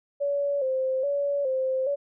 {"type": "tone with vibrato", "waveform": "sine", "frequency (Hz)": 545, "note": "C#5", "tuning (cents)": -29, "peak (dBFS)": -23, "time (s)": [0.2, 1.96], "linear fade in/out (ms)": 20, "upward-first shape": "square", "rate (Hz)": 1.2, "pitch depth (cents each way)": 71, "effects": []}